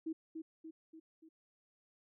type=tone with echo; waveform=sine; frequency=321.1 Hz; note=E4; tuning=45 cents flat; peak=-36 dBFS; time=0.06-0.13 s; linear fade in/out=10 ms; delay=290 ms; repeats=4; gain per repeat=-5 dB; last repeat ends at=1.29 s; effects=none